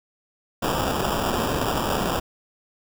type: noise with sample-and-hold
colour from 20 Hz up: white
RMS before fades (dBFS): -24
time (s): 0.62-2.2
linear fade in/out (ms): 10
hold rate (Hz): 2100
effects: none

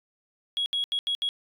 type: tone bursts at uneven times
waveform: sine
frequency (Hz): 3322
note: G#7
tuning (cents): 0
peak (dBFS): -23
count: 5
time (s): 0.57-0.66 / 0.73-0.84 / 0.92-0.99 / 1.07-1.15 / 1.22-1.29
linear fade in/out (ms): 0
effects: tanh soft clip ceiling -21 dBFS

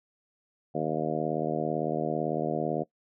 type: harmonic tone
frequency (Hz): 77.9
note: D#2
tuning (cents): +3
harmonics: 2 / 3 / 4 / 5 / 6 / 7 / 8 / 9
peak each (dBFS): -35 / -35 / -35 / -35 / -35 / -35 / -35 / -35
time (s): 0.74-2.84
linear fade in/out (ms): 20
effects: noise-tail reverb RT60 0.1 s tail -20 dB re dry

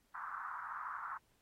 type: band-pass noise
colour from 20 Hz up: pink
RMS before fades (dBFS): -44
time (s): 0.14-1.18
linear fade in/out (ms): 10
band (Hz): 1000 to 1500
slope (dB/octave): 48
effects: pink hiss -75 dBFS RMS until 1.41 s + AAC 48 kbps

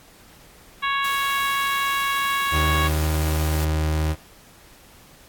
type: harmonic tone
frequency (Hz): 554.4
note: C#5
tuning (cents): 0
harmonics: 2 / 3 / 4 / 5 / 6 / 7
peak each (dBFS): -23 / -27 / -29 / -31 / -33 / -34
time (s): 0.82-2.89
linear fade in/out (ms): 20
type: noise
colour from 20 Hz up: white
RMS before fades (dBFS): -35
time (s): 1.04-3.65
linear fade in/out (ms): 5
type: tone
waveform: 35% pulse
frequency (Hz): 77.78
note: D#2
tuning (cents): 0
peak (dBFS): -18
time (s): 2.51-4.16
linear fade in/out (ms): 50
effects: pink hiss -50 dBFS RMS until 5.28 s + AAC 64 kbps

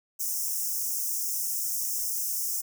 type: high-pass noise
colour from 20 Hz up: white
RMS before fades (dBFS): -30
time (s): 0.19-2.62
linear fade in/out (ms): 20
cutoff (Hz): 5300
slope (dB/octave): 96
effects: none

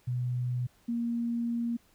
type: tone pair in turn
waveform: sine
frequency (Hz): 123.9 / 234.8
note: B2 / A#3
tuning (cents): +6 / +13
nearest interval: major seventh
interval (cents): 1107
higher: second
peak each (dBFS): -28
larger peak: neither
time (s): 0.07-0.67 / 0.88-1.77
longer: second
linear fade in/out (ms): 10
effects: pink hiss -65 dBFS RMS until 1.94 s

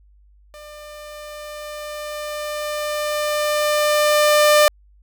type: tone with level ramp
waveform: sawtooth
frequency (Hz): 598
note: D5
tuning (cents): +31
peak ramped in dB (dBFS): -34 to -6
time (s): 0.54-4.68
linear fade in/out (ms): 0
effects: added 50 Hz sine -49 dBFS peak until 5.02 s

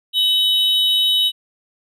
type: tone pair together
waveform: triangle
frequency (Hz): 2999 / 3796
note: F#7 / A#7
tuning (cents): +23 / +31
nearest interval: major third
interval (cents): 408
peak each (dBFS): -15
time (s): 0.13-1.32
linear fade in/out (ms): 50
effects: none

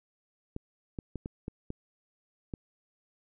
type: clicks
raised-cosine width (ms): 3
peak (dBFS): -23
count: 7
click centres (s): 0.564 / 0.988 / 1.157 / 1.259 / 1.481 / 1.704 / 2.538
effects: none

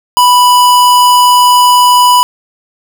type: tone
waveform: square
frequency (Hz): 987.8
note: B5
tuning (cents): 0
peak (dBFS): -4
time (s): 0.17-2.23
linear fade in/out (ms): 0
effects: none

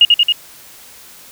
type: tone with echo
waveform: sine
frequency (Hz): 2859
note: F7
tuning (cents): +40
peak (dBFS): -3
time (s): 0.01-0.05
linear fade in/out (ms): 2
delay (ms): 91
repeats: 3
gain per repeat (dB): -2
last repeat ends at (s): 0.323
effects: white hiss -40 dBFS RMS until 1.31 s

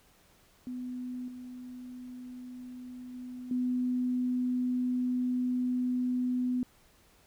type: tone with level steps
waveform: sine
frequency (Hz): 250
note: B3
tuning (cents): +21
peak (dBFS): -35 / -41 / -39 / -27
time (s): 0.67-6.63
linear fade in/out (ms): 0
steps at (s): 1.28 / 3.14 / 3.51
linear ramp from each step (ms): 2
effects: pink hiss -63 dBFS RMS until 7.26 s

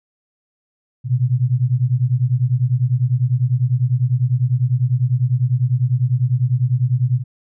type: beating tone pair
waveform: sine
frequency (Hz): 120.1 / 130.1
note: B2 / C3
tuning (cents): -48 / -9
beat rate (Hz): 10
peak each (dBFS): -17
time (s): 1.04-7.24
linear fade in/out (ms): 50
effects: none

